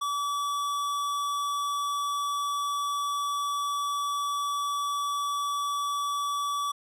sine tone with hard clipping, 1148 Hz, D6, 40 cents flat, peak -29 dBFS, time 0.01-6.72 s, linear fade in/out 10 ms, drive 16 dB, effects none

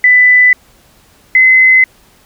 sine tone pair in turn, 1994 / 2043 Hz, B6 / C7, +16 / -42 cents, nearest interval unison, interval 42 cents, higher second, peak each -3 dBFS, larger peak neither, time 0.04-0.53 / 1.35-1.84 s, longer neither, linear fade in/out 2 ms, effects pink hiss -47 dBFS RMS until 2.25 s

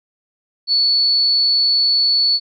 sine tone, 4435 Hz, C#8, in tune, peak -12 dBFS, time 0.67-2.4 s, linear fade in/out 50 ms, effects none

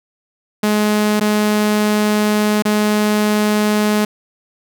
sawtooth tone with dropouts, 210.8 Hz, G#3, 26 cents sharp, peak -9 dBFS, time 0.63-4.05 s, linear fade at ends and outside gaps 5 ms, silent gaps 1.198-1.209 / 2.623-2.652 s, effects none

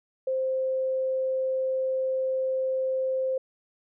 sine tone, 523.3 Hz, C5, in tune, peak -24 dBFS, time 0.27-3.38 s, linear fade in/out 5 ms, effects none

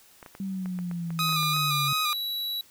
clicks, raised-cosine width 0.5 ms, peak -28 dBFS, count 11, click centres 0.228 / 0.262 / 0.351 / 0.659 / 0.789 / 0.913 / 1.105 / 1.292 / 1.326 / 1.43 / 1.565 s
sine exponential sweep, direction down, 196 to 138.59 Hz, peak -29 dBFS, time 0.4-1.93 s, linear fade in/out 2 ms
sawtooth tone with vibrato, 1231 Hz, D#6, 19 cents flat, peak -22 dBFS, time 1.19-2.13 s, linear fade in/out 0 ms, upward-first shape square, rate 2.9 Hz, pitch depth 34 cents each way
square tone with pitch glide, 3951 to 3917 Hz, B7 to B7, 0 to -15 cents, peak -29 dBFS, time 1.2-2.61 s, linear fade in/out 2 ms, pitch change -15 cents, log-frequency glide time 1.32-1.9 s
effects white hiss -56 dBFS RMS until 2.7 s

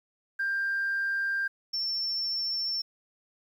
sine tone pair in turn, 1590 / 5407 Hz, G6 / E8, +24 / +43 cents, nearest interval octave + major sixth, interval 2119 cents, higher second, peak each -25 / -27 dBFS, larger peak first, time 0.39-1.48 / 1.73-2.82 s, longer neither, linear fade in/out 10 ms, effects tanh soft clip ceiling -23 dBFS + 10-bit

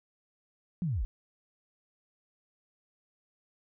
sine linear sweep, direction down, 189 to 33.05 Hz, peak -28 dBFS, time 0.82-1.05 s, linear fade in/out 0 ms, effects none

